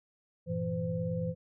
sine tone cluster, 98.7 / 116.8 / 167.1 / 512 Hz, G2 / A#2 / E3 / C5, +12 / +4 / +24 / -38 cents, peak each -39 / -39 / -33 / -36 dBFS, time 0.46-1.35 s, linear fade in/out 50 ms, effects none

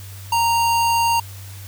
square tone, 928 Hz, A#5, 8 cents flat, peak -16 dBFS, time 0.32-1.2 s, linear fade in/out 5 ms, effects added 97 Hz sine -34 dBFS peak until 1.67 s + white hiss -42 dBFS RMS until 1.67 s

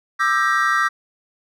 triangle chord, E half-diminished seventh, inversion third, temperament just, 1186.7 / 1318.5 / 1582.2 / 1898.7 Hz, D6 / E6 / G6 / Bb6, +18 / 0 / +16 / +31 cents, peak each -19 / -19 / -20 / -20 dBFS, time 0.19-0.89 s, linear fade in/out 20 ms, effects none

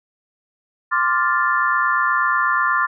sine chord, D minor seventh, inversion third, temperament equal, 1046.5 / 1174.7 / 1396.9 / 1760 Hz, C6 / D6 / F6 / A6, 0 / 0 / 0 / 0 cents, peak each -21 dBFS, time 0.91-2.87 s, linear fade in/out 20 ms, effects none

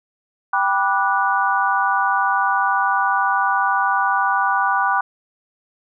sine chord, G major seventh, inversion none, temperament just, 784 / 980 / 1176 / 1470 Hz, G5 / B5 / D6 / F#6, 0 / -14 / +2 / -12 cents, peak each -21 dBFS, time 0.53-5.01 s, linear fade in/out 5 ms, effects none

